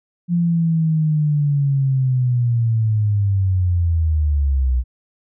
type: linear sweep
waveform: sine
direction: down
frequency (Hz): 174.61 to 60.5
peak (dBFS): -14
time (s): 0.28-4.84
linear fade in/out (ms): 50
effects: none